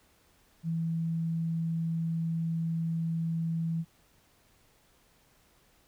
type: tone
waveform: sine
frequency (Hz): 164.5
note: E3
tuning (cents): -3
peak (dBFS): -28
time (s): 0.63-3.85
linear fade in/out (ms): 50
effects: pink hiss -65 dBFS RMS until 5.87 s